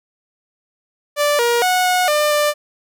sawtooth tone with pitch steps, 586 / 474.2 / 733 / 729 / 598 / 593 Hz, D5 / A#4 / F#5 / F#5 / D5 / D5, -4 / +30 / -16 / -26 / +31 / +17 cents, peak -10 dBFS, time 1.16-2.54 s, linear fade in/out 50 ms, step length 230 ms, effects none

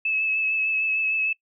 sine tone with vibrato, 2598 Hz, E7, 26 cents flat, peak -21 dBFS, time 0.05-1.33 s, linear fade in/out 5 ms, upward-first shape triangle, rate 6.6 Hz, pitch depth 26 cents each way, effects noise-tail reverb RT60 0.1 s tail -22 dB re dry

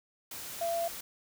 sine tone in noise, 677 Hz, E5, 46 cents sharp, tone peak -29 dBFS, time 0.61-0.88 s, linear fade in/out 5 ms, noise white, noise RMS -42 dBFS, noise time 0.31-1.01 s, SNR +10 dB, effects none

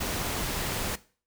pink noise, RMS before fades -31 dBFS, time 0-0.96 s, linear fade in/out 10 ms, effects noise-tail reverb RT60 0.4 s tail -18 dB re dry

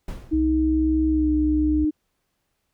brown noise with exponential decay, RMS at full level -29 dBFS, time 0.08-0.54 s, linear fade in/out 2 ms, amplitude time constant 100 ms
sine tone with pitch glide, 314.2 to 305.6 Hz, D#4 to D#4, +17 to -31 cents, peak -18 dBFS, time 0.31-1.91 s, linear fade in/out 20 ms, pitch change -48 cents, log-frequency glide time 1.08-1.3 s
sine tone with vibrato, 65.2 Hz, C2, 5 cents flat, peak -24 dBFS, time 0.33-1.85 s, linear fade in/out 5 ms, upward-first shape triangle, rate 1.5 Hz, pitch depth 11 cents each way
effects pink hiss -74 dBFS RMS until 2.73 s

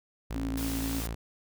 sawtooth tone, 56.3 Hz, A1, 40 cents sharp, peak -29 dBFS, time 0.3-1.15 s, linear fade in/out 10 ms
sine tone with vibrato, 271.7 Hz, C#4, 35 cents flat, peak -32 dBFS, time 0.35-1.01 s, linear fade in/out 10 ms, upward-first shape triangle, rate 4 Hz, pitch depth 11 cents each way
white noise, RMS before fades -39 dBFS, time 0.57-1.07 s, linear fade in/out 5 ms
effects none

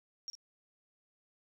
sine tone with echo, 5588 Hz, F8, in tune, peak -38 dBFS, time 0.28-0.3 s, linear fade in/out 0 ms, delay 52 ms, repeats 1, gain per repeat -10 dB, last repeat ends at 0.352 s, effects none

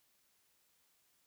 silence, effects white hiss -74 dBFS RMS until 1.26 s

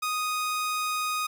sawtooth tone, 1244.5 Hz, D#6, in tune, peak -23 dBFS, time 0.02-1.27 s, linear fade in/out 10 ms, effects none

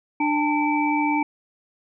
sine tone cluster, 297.3 / 816 / 896 / 2312 Hz, D4 / G#5 / A5 / D7, +21 / -31 / +31 / -28 cents, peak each -22 / -31 / -23 / -27 dBFS, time 0.2-1.23 s, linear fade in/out 5 ms, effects none

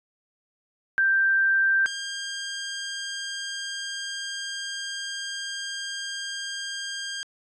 sine / 15% pulse tone pair in turn, 1572 / 1603.2 Hz, G6 / G6, +4 / +38 cents, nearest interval unison, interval 34 cents, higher second, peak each -18 / -24 dBFS, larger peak first, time 0.98-1.86 / 1.86-7.23 s, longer second, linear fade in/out 0 ms, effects resampled to 22050 Hz

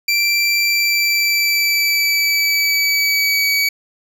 25% pulse tone with pitch glide, 2349 to 2272 Hz, D7 to C#7, 0 to +42 cents, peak -10 dBFS, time 0.08-3.69 s, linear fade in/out 5 ms, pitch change -58 cents, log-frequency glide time 0.64-3.51 s, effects none

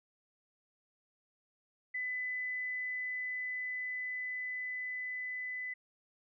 sine tone with level ramp, 2004 Hz, B6, 25 cents sharp, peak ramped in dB -34 to -37 dBFS, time 1.94-5.74 s, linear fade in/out 10 ms, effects none

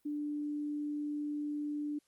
sine tone, 295.1 Hz, D4, 8 cents sharp, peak -34 dBFS, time 0.05-1.99 s, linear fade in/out 10 ms, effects white hiss -75 dBFS RMS until 2.07 s + Opus 32 kbps

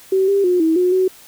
sine tone with pitch steps, 381.8 / 397.3 / 359.3 / 322.4 / 361.6 / 373.4 Hz, G4 / G4 / F4 / E4 / F#4 / F#4, -46 / +23 / +49 / -38 / -40 / +16 cents, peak -12 dBFS, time 0.12-1.08 s, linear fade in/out 5 ms, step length 160 ms, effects white hiss -44 dBFS RMS until 1.27 s

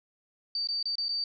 sine tone with dropouts, 4616 Hz, D8, 31 cents flat, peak -28 dBFS, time 0.55-1.24 s, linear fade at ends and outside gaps 2 ms, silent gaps 0.673-0.687 / 0.828-0.855 / 0.955-0.982 / 1.084-1.091 s, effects none

